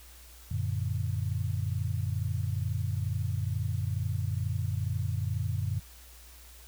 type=chord; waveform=sine; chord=Gb augmented; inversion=none; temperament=equal with one note detuned; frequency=92.5 / 114.74 / 146.83 Hz; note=Gb2 / Bb2 / D3; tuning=0 / -27 / 0 cents; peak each=-31 / -32 / -36 dBFS; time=0.51-5.8 s; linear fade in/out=5 ms; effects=added 60 Hz sine -51 dBFS peak until 6.67 s + white hiss -54 dBFS RMS until 6.67 s